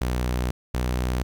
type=tone pair in turn; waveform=sawtooth; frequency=61.74 / 62.04 Hz; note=B1 / B1; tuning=0 / +9 cents; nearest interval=unison; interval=9 cents; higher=second; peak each=-19 dBFS; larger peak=neither; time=0.01-0.51 / 0.74-1.23 s; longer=first; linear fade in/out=5 ms; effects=10-bit